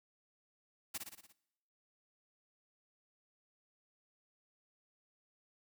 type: noise with echo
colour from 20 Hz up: white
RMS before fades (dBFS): -40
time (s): 0.94-0.98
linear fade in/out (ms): 10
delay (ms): 58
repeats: 6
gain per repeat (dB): -4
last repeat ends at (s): 1.328
effects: noise-tail reverb RT60 0.9 s tail -22 dB re dry